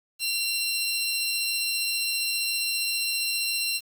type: tone pair together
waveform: sawtooth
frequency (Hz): 2739 / 4101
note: F7 / C8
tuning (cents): -34 / -36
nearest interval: perfect fifth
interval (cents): 698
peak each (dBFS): -25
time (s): 0.19-3.81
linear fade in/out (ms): 50
effects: 8-bit